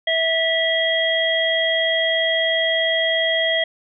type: harmonic tone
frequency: 653 Hz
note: E5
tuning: 17 cents flat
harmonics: 1 / 3 / 5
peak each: -21 / -21 / -21 dBFS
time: 0.07-3.64 s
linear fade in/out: 5 ms
effects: none